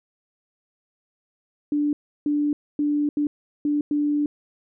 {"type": "tone bursts at uneven times", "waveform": "sine", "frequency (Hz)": 293.7, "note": "D4", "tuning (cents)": 0, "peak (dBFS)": -19, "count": 6, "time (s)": [[1.72, 1.93], [2.26, 2.53], [2.79, 3.09], [3.17, 3.27], [3.65, 3.81], [3.91, 4.26]], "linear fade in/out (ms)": 2, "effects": []}